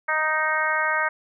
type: harmonic tone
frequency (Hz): 311.1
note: D#4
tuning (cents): 0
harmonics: 2 / 3 / 4 / 5 / 6 / 7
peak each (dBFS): -30 / -28 / -27 / -25 / -27 / -30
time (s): 0.08-1.09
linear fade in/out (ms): 10
effects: none